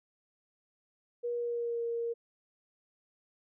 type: tone with pitch glide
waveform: sine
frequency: 478.8 to 466.8 Hz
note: A#4 to A#4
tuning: +46 to +2 cents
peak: -31 dBFS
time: 1.23-2.14 s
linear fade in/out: 20 ms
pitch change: -44 cents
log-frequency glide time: 1.33-1.83 s
effects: none